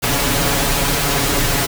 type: noise with comb filter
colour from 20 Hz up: pink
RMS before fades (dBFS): -17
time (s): 0.02-1.67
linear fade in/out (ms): 20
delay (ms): 7.1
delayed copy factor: +1
effects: none